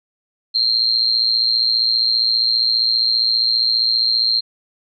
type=tone with amplitude modulation; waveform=sine; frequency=4186 Hz; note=C8; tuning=in tune; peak=-10 dBFS; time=0.54-4.41 s; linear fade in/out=20 ms; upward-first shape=sine; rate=115 Hz; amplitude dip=85%; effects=none

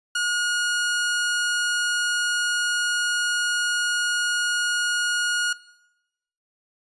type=tone; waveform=sawtooth; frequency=1440 Hz; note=F#6; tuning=47 cents flat; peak=-18 dBFS; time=0.15-5.53 s; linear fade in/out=5 ms; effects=noise-tail reverb RT60 0.9 s tail -20 dB re dry + resampled to 24000 Hz

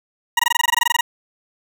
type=tone bursts; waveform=20% pulse; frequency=950 Hz; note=A#5; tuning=33 cents sharp; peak=-8 dBFS; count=15; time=0.37-1.01 s; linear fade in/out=5 ms; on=24 ms; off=20 ms; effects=none

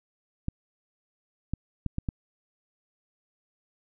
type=clicks; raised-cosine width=5 ms; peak=-16 dBFS; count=5; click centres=0.484 / 1.536 / 1.863 / 1.984 / 2.088 s; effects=none

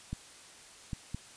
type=clicks; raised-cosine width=5 ms; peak=-23 dBFS; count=3; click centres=0.13 / 0.932 / 1.146 s; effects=white hiss -53 dBFS RMS until 1.36 s + resampled to 22050 Hz

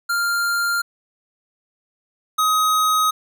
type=tone pair in turn; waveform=square; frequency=1395 / 1260 Hz; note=F6 / D#6; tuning=-2 / +21 cents; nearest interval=major second; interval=177 cents; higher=first; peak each=-19 / -16 dBFS; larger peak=second; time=0.09-0.82 / 2.38-3.11 s; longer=neither; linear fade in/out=10 ms; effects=none

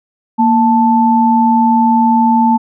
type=tone pair together; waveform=sine; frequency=233.1 / 880 Hz; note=A#3 / A5; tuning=0 / 0 cents; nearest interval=octave + major seventh; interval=2300 cents; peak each=-10 dBFS; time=0.38-2.58 s; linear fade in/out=20 ms; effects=none

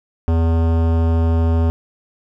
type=tone with hard clipping; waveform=sine; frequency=82.41 Hz; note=E2; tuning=in tune; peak=-15 dBFS; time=0.28-1.7 s; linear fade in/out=0 ms; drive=18 dB; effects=none

